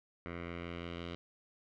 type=tone with low-pass filter sweep; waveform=10% pulse; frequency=85.9 Hz; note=F2; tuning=28 cents flat; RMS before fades=-43 dBFS; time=0.26-1.15 s; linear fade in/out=0 ms; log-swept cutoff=2000 to 3400 Hz; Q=2.3; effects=none